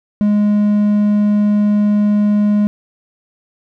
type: tone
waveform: triangle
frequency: 207.7 Hz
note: G#3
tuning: in tune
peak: -8 dBFS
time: 0.21-2.67 s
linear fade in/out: 0 ms
effects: none